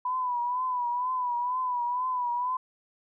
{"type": "tone with vibrato", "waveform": "sine", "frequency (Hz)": 990, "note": "B5", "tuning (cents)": 4, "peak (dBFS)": -26, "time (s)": [0.05, 2.57], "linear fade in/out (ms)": 5, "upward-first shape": "triangle", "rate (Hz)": 2.1, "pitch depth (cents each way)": 69, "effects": []}